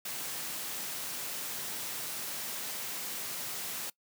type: high-pass noise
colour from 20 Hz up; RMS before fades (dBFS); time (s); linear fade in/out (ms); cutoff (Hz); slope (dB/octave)
white; -38; 0.05-3.9; 5; 110; 48
effects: noise-tail reverb RT60 0.1 s tail -22 dB re dry